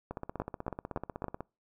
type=two click trains; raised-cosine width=1 ms; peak=-23 / -18 dBFS; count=22 / 4; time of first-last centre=0.11-1.406 / 0.4-1.243 s; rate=16.2 / 3.56 Hz; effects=noise-tail reverb RT60 0.3 s tail -26 dB re dry